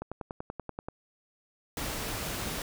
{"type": "click train", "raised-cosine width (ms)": 1, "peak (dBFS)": -22, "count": 10, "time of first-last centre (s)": [0.02, 0.885], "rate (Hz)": 10.4}
{"type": "noise", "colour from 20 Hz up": "pink", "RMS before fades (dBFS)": -35, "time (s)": [1.77, 2.62], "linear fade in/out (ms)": 2}
{"effects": []}